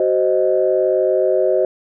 sine chord, C diminished, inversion second, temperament equal with one note detuned, 375.8 / 523.3 / 622.3 Hz, Gb4 / C5 / Eb5, +27 / 0 / 0 cents, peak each -17 dBFS, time 0-1.65 s, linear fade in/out 2 ms, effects tanh soft clip ceiling -3 dBFS

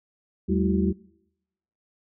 sine tone cluster, 80.4 / 190.9 / 213.3 / 330.7 / 380.1 Hz, E2 / G3 / G#3 / E4 / F#4, -43 / -46 / +46 / +6 / +47 cents, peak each -28 / -23 / -28 / -29 / -29 dBFS, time 0.48-0.93 s, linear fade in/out 20 ms, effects noise-tail reverb RT60 0.9 s tail -24 dB re dry

